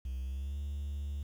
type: tone with pitch glide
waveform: triangle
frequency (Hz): 64.2 to 71.65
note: C2 to D2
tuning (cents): -32 to -42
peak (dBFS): -32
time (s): 0.05-1.23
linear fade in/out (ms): 5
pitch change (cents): +190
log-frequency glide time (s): 0.2-0.58
effects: tanh soft clip ceiling -29 dBFS + 10-bit